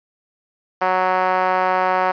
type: tone with band-pass filter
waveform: 5% pulse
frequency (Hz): 185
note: F#3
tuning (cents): 0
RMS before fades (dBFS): -18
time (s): 0.81-2.12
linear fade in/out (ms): 10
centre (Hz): 780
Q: 1.5
effects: resampled to 11025 Hz + 7-bit